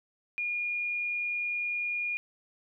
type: tone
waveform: sine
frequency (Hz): 2430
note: D#7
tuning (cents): -42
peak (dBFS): -29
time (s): 0.38-2.17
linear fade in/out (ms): 0
effects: none